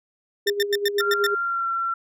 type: tone with tremolo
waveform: sine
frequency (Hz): 407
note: G#4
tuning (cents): -35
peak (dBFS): -19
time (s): 0.46-1.35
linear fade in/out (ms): 10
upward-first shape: sine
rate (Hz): 8.1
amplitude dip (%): 65
type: tone bursts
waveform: 20% pulse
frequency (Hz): 1803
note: A6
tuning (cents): +42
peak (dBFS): -16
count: 7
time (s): 0.47-1.267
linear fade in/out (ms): 2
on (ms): 29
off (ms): 99
type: tone with pitch glide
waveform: sine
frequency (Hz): 1385 to 1358.1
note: F6 to F6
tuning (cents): -15 to -49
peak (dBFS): -22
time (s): 1-1.94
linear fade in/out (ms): 5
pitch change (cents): -34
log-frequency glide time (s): 1.43-1.67
effects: none